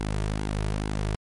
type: tone with flanger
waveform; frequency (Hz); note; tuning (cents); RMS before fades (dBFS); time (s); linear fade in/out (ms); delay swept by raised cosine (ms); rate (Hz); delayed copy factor
sawtooth; 51.91; G#1; 0; -28; 0-1.15; 0; 1.6 to 3.9; 2.3; -0.55
effects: MP3 48 kbps